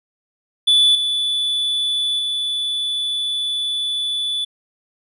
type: tone with level steps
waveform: triangle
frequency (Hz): 3467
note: A7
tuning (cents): -26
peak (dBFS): -9 / -16 / -18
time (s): 0.67-4.45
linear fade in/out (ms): 10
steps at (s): 0.95 / 2.19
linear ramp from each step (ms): 2
effects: resampled to 32000 Hz